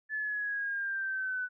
sine exponential sweep, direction down, 1738 to 1490 Hz, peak -31 dBFS, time 0.09-1.49 s, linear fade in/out 50 ms, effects none

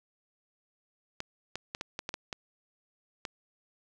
clicks, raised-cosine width 0.2 ms, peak -18 dBFS, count 9, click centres 1.204 / 1.556 / 1.749 / 1.811 / 1.991 / 2.091 / 2.141 / 2.328 / 3.252 s, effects none

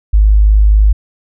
sine tone, 51.91 Hz, G#1, in tune, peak -4 dBFS, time 0.13-0.93 s, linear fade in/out 10 ms, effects none

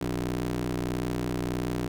20% pulse ring-modulated tone, 61.6 Hz, B1, 4 cents flat, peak -20 dBFS, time 0.01-1.88 s, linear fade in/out 5 ms, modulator 228 Hz, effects none

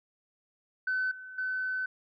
sine tone with level steps, 1516 Hz, F#6, 42 cents sharp, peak -26 / -42 / -29 dBFS, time 0.87-1.86 s, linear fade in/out 5 ms, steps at 1.11 / 1.38 s, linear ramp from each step 5 ms, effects tanh soft clip ceiling -23 dBFS

